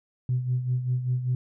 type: tone with tremolo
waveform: sine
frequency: 125.8 Hz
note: B2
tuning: 32 cents sharp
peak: -20 dBFS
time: 0.29-1.35 s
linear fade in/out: 2 ms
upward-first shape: sine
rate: 5.1 Hz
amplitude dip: 65%
effects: tanh soft clip ceiling -17 dBFS